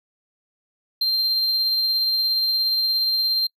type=tone with tremolo; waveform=triangle; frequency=4162 Hz; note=C8; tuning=10 cents flat; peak=-16 dBFS; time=1.01-3.47 s; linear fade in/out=5 ms; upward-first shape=triangle; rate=17 Hz; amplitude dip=25%; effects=noise-tail reverb RT60 0.1 s tail -26 dB re dry